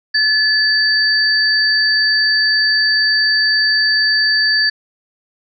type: tone pair together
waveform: sine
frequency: 1728 / 4609 Hz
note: A6 / D8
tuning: -32 / -33 cents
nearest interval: octave + perfect fourth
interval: 1699 cents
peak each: -14 dBFS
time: 0.14-4.7 s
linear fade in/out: 10 ms
effects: none